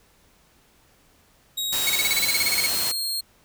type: tone with pitch glide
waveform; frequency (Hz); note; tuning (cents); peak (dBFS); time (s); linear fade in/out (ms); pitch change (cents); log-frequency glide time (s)
sawtooth; 3797 to 4237; A#7 to C8; +31 to +21; -22; 1.57-3.21; 10; +190; 1.95-2.49
type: noise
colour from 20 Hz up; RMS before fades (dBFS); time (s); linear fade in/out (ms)
white; -27; 1.72-2.92; 10
type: tone bursts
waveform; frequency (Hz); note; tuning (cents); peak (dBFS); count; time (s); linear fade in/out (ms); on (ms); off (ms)
sawtooth; 2217; C#7; 0; -17; 14; 1.87-2.663; 2; 26; 33
effects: pink hiss -59 dBFS RMS until 3.44 s